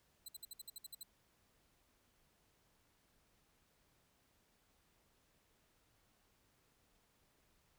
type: tone bursts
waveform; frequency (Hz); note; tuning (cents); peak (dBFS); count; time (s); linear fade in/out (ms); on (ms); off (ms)
10% pulse; 4037; B7; +37; -40; 10; 0.26-1.032; 5; 25; 58
effects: pink hiss -75 dBFS RMS until 7.78 s